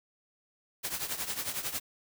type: noise with tremolo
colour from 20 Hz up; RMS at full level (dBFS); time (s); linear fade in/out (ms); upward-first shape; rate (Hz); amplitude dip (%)
white; -32; 0.83-1.8; 20; triangle; 11; 80
effects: none